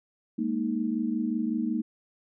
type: chord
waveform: sine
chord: Ab suspended second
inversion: none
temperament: equal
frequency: 207.7 / 233.1 / 311.1 Hz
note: Ab3 / Bb3 / Eb4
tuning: 0 / 0 / 0 cents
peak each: -32 / -28 / -31 dBFS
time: 0.38-1.82 s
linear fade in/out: 10 ms
effects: none